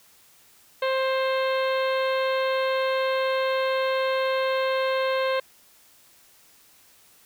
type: harmonic tone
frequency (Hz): 527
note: C5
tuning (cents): +12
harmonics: 1 / 2 / 3 / 4 / 5 / 6 / 7 / 8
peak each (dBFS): -23 / -29 / -33 / -35 / -37 / -39 / -40 / -41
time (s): 0.82-5.4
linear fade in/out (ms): 5
effects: white hiss -56 dBFS RMS until 7.25 s